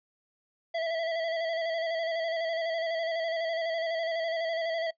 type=tone with vibrato; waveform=square; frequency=659.3 Hz; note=E5; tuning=in tune; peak=-29 dBFS; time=0.74-4.91 s; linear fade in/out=10 ms; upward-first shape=square; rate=12 Hz; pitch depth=30 cents each way; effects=noise-tail reverb RT60 0.1 s tail -21 dB re dry + resampled to 11025 Hz